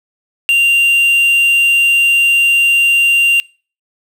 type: tone with quantisation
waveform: triangle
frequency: 2775 Hz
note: F7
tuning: 12 cents flat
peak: -6 dBFS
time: 0.49-3.4 s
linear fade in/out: 0 ms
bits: 5
effects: noise-tail reverb RT60 0.4 s tail -26 dB re dry